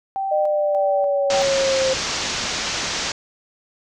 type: tone with tremolo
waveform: sine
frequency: 778 Hz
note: G5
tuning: 13 cents flat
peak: -21 dBFS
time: 0.16-1.42 s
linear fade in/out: 0 ms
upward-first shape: square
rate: 1.7 Hz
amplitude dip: 50%
type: linear sweep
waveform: sine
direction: down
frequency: 611 to 523.3 Hz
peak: -17 dBFS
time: 0.31-1.94 s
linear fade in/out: 10 ms
type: low-pass noise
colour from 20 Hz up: white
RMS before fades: -25 dBFS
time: 1.3-3.12 s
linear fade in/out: 2 ms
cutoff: 6700 Hz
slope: 48 dB/octave
effects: none